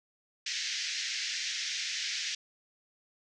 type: band-pass noise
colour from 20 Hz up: white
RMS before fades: -35 dBFS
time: 0.46-2.35 s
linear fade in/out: 5 ms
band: 1700 to 6300 Hz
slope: 48 dB/octave
effects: none